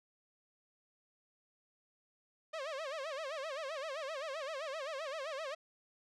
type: tone with vibrato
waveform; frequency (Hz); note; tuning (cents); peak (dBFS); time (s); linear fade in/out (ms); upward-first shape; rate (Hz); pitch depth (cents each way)
sawtooth; 587.3; D5; 0; -35; 2.53-5.55; 10; sine; 7.7; 190
effects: low-pass 5000 Hz 12 dB/octave